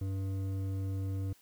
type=tone with hard clipping; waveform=sine; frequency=96.4 Hz; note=G2; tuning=28 cents flat; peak=-34 dBFS; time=0.01-1.33 s; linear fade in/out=5 ms; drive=9 dB; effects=white hiss -64 dBFS RMS until 1.41 s